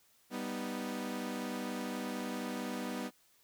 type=chord; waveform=sawtooth; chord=G augmented; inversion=none; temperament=equal; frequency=196 / 246.9 / 311.1 Hz; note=G3 / B3 / D#4; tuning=0 / 0 / 0 cents; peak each=-38 / -35 / -40 dBFS; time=0.3-3.11 s; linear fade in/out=50 ms; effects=white hiss -68 dBFS RMS until 3.43 s